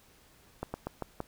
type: slowing click train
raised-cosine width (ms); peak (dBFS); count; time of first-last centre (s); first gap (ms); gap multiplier
1; -20; 5; 0.63-1.204; 110; 1.18
effects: pink hiss -61 dBFS RMS until 1.27 s